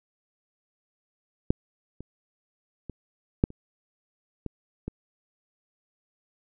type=clicks; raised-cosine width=3 ms; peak=-7 / -26 / -23 / -6 / -30 / -19 / -19 dBFS; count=7; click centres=1.505 / 2.006 / 2.897 / 3.439 / 3.504 / 4.463 / 4.88 s; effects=none